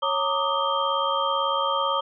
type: tone cluster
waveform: sine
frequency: 551 / 916 / 1170 / 1248 / 3172 Hz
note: C#5 / A#5 / D6 / D#6 / G7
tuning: -11 / -31 / -7 / +5 / +20 cents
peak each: -28 / -28 / -27 / -27 / -30 dBFS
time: 0.02-2.01 s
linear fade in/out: 10 ms
effects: none